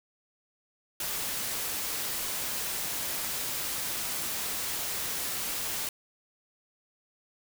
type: noise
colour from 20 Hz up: white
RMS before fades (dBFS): -33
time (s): 1-5.89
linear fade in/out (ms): 2
effects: none